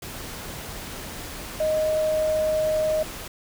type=tone in noise; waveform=sine; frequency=622.3 Hz; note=D#5; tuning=in tune; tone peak=-20 dBFS; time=1.6-3.03 s; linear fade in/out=5 ms; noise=pink; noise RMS=-36 dBFS; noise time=0.02-3.28 s; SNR=+13 dB; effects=none